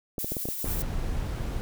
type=clicks; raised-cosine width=2 ms; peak=-19 dBFS; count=7; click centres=0.182 / 0.245 / 0.32 / 0.368 / 0.455 / 0.487 / 0.644 s
type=noise with tremolo; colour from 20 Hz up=violet; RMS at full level=-32 dBFS; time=0.19-0.82 s; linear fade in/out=0 ms; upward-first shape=sine; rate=10 Hz; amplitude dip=35%
type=noise; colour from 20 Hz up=brown; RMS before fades=-30 dBFS; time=0.65-1.61 s; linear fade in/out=0 ms
effects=none